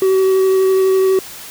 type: tone with vibrato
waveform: triangle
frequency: 380 Hz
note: F#4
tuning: 46 cents sharp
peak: -8 dBFS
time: 0.02-1.19 s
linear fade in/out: 2 ms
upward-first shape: triangle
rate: 12 Hz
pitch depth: 12 cents each way
effects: white hiss -33 dBFS RMS until 1.5 s